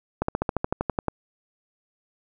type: slowing click train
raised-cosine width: 1 ms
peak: -9 dBFS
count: 12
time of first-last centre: 0.22-1.083 s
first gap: 64 ms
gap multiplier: 1.04
effects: none